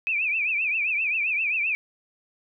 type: tone with vibrato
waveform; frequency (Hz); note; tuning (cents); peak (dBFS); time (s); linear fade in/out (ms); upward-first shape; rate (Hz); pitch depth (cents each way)
sine; 2489; D#7; 0; -22; 0.07-1.75; 0; triangle; 7.6; 160
effects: none